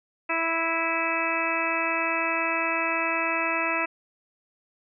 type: harmonic tone with a mistuned harmonic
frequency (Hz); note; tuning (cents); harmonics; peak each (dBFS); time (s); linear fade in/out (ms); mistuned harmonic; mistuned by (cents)
329.6; E4; 0; 1 / 2 / 3 / 4 / 5 / 6 / 7 / 8; -34 / -32 / -31 / -31 / -35 / -32 / -33 / -29; 0.29-3.86; 10; 8; -22
effects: none